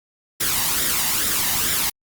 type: noise with flanger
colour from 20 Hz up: white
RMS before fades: -21 dBFS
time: 0.4-1.9 s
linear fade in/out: 10 ms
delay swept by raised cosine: 0.55 to 1.07 ms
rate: 2.3 Hz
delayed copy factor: +0.55
effects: Opus 48 kbps